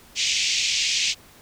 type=band-pass noise; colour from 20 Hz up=pink; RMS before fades=-23 dBFS; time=0.15-1.15 s; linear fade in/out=50 ms; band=2300 to 7000 Hz; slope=48 dB/octave; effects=pink hiss -50 dBFS RMS until 1.41 s